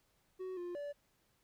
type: tone with pitch steps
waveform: triangle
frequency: 372.6 / 352 / 578 Hz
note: F#4 / F4 / D5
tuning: +12 / +14 / -28 cents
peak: -38 dBFS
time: 0.39-0.93 s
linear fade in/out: 20 ms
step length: 180 ms
effects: pink hiss -75 dBFS RMS until 1.43 s